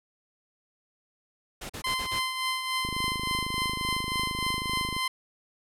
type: noise bursts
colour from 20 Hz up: pink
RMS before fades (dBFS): -38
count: 5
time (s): 1.61-2.196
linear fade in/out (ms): 10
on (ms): 86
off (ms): 39
type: tone with tremolo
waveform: 15% pulse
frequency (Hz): 1036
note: C6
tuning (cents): -17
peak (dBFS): -19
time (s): 1.84-5.08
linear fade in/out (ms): 5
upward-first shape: triangle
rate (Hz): 3.5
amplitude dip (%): 55
type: click train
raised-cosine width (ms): 3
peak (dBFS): -23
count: 56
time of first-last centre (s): 2.85-4.965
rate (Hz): 26
effects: low-pass 12000 Hz 12 dB/octave